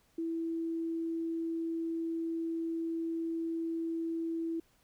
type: tone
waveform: sine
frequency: 329.6 Hz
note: E4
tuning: in tune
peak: -32 dBFS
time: 0.18-4.6 s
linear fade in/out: 5 ms
effects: pink hiss -69 dBFS RMS until 4.83 s